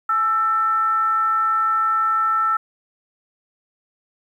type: tone with frequency modulation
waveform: sine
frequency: 1327 Hz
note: E6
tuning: 11 cents sharp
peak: -16 dBFS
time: 0.09-2.57 s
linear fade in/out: 5 ms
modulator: 479 Hz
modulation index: 0.3
effects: 9-bit